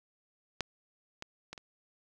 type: clicks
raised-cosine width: 0.2 ms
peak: -14 / -23 / -25 / -29 dBFS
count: 4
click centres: 0.607 / 1.224 / 1.53 / 1.578 s
effects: none